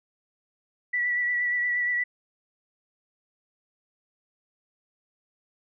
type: tone with vibrato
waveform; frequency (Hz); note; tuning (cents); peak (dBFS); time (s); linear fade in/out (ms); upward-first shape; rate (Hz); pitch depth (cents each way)
sine; 1954; B6; -19; -23; 0.93-2.04; 10; triangle; 8.5; 27
effects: none